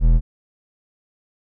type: tone with hard clipping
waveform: sine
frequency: 41.03 Hz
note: E1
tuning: 7 cents flat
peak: -12 dBFS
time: 0-0.21 s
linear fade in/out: 50 ms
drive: 9 dB
effects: none